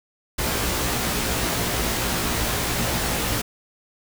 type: noise with comb filter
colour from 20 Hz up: pink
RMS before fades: -24 dBFS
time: 0.38-3.42 s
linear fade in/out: 10 ms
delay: 17 ms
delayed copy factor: +0.8
effects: none